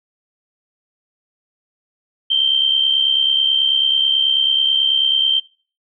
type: tone with amplitude modulation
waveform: sine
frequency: 3136 Hz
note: G7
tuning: in tune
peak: -10 dBFS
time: 2.3-5.4 s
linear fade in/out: 10 ms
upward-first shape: sine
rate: 69.2 Hz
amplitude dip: 65%
effects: noise-tail reverb RT60 0.4 s tail -22 dB re dry